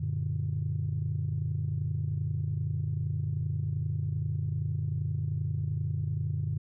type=chord; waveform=sine; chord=Gb augmented; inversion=none; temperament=equal with one note detuned; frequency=94.01 / 116.54 / 146.83 Hz; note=Gb2 / Bb2 / D3; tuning=+28 / 0 / 0 cents; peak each=-32 / -33 / -31 dBFS; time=0-6.58 s; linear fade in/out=10 ms; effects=tanh soft clip ceiling -21 dBFS